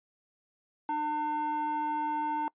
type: tone with band-pass filter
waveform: square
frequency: 301.2 Hz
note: D4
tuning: 44 cents sharp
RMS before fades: -31 dBFS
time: 0.89-2.48 s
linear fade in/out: 0 ms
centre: 820 Hz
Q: 4.4
effects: noise-tail reverb RT60 0.1 s tail -24 dB re dry + resampled to 8000 Hz